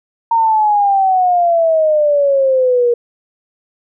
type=exponential sweep; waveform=sine; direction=down; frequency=926 to 472.6 Hz; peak=-9 dBFS; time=0.31-2.94 s; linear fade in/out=5 ms; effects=none